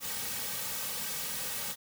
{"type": "noise with comb filter", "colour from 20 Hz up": "white", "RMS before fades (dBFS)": -36, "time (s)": [0, 1.76], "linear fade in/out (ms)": 50, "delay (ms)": 2.9, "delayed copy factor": -0.85, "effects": []}